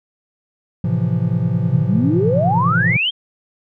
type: chord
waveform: triangle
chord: F major seventh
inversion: first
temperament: equal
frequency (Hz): 110 / 130.81 / 164.81 / 174.61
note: A2 / C3 / E3 / F3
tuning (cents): 0 / 0 / 0 / 0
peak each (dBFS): -19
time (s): 0.84-2.97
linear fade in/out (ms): 5
type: exponential sweep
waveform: sine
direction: up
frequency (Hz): 116.3 to 3278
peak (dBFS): -15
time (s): 1.7-3.11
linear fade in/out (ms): 20
effects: none